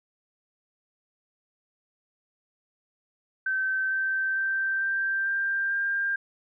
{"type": "tone with pitch steps", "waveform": "sine", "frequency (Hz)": [1543, 1553.7, 1564.5, 1575.4, 1586.4, 1597.4], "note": ["G6", "G6", "G6", "G6", "G6", "G6"], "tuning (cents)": [-28, -16, -4, 8, 20, 32], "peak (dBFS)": -24, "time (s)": [3.46, 6.16], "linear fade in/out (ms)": 5, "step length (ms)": 450, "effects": []}